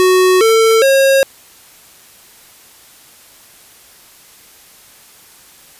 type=tone with pitch steps; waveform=square; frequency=370 / 447.7 / 541.7 Hz; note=F#4 / A4 / C#5; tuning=0 / +30 / -40 cents; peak=-8 dBFS; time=0-1.23 s; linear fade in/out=0 ms; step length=410 ms; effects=white hiss -43 dBFS RMS until 5.79 s + resampled to 32000 Hz